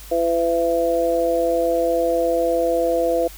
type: harmonic tone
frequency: 168.1 Hz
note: E3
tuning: 34 cents sharp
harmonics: 2 / 3 / 4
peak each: -24 / -19 / -21 dBFS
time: 0.11-3.28 s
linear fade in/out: 10 ms
effects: added 50 Hz sine -39 dBFS peak until 3.37 s + white hiss -42 dBFS RMS until 3.37 s